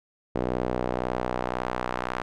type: tone with band-pass filter sweep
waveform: sawtooth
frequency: 61.9 Hz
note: B1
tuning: 5 cents sharp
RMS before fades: -29 dBFS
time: 0.35-2.22 s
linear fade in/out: 5 ms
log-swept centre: 450 to 1200 Hz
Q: 1.1
effects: none